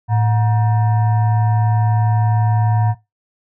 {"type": "tone with frequency modulation", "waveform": "sine", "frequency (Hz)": 110, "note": "A2", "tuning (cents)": 0, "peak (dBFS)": -12, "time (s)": [0.08, 2.95], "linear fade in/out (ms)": 50, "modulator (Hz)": 837, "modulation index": 0.53, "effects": ["noise-tail reverb RT60 0.2 s tail -18 dB re dry"]}